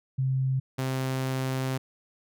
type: tone pair in turn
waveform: sine / sawtooth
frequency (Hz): 132 / 131.33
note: C3 / C3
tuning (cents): +16 / +7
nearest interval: unison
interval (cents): 9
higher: first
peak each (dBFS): -23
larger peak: neither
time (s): 0.18-0.6 / 0.78-1.78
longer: second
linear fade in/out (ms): 10
effects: none